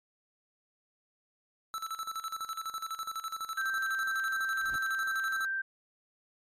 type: tone with tremolo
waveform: square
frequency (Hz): 1318.5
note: E6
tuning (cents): 0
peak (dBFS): -34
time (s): 1.74-5.45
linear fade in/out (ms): 0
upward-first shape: square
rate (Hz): 12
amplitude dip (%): 75
type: tone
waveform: sine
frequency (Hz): 1568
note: G6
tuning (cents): 0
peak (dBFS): -30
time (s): 3.57-5.62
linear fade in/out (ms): 10
type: noise with exponential growth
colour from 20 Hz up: brown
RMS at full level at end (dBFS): -41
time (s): 4.52-4.76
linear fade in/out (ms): 2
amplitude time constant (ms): 51
effects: MP3 64 kbps